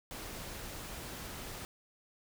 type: noise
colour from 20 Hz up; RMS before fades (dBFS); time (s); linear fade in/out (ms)
pink; -44; 0.11-1.65; 0
effects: none